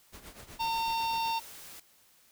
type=noise with tremolo; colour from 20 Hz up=pink; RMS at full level=-46 dBFS; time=0.12-1.34 s; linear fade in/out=20 ms; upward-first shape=triangle; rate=8 Hz; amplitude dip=80%
type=harmonic tone; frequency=910 Hz; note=A#5; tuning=42 cents flat; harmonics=1 / 3 / 4 / 5 / 6; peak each=-29 / -39 / -41 / -43 / -45 dBFS; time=0.59-1.4 s; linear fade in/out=20 ms
type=noise; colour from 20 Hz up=white; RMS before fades=-48 dBFS; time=0.6-1.8 s; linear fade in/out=5 ms
effects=white hiss -63 dBFS RMS until 2.31 s